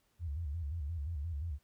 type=tone with vibrato; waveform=sine; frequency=77.78 Hz; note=D#2; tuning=in tune; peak=-35 dBFS; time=0.19-1.59 s; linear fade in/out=50 ms; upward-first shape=square; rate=5.7 Hz; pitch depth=150 cents each way; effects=pink hiss -75 dBFS RMS until 1.63 s